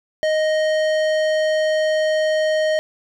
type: tone with tanh clipping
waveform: sine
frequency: 622.3 Hz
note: D#5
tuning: in tune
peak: -18 dBFS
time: 0.23-2.79 s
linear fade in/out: 0 ms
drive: 16 dB
effects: none